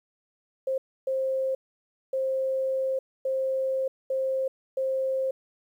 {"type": "tone bursts at uneven times", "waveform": "sine", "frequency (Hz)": 529, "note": "C5", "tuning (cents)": 19, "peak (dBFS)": -24, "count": 6, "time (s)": [[0.67, 0.78], [1.07, 1.55], [2.13, 2.99], [3.25, 3.88], [4.1, 4.48], [4.77, 5.31]], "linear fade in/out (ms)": 5, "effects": ["10-bit"]}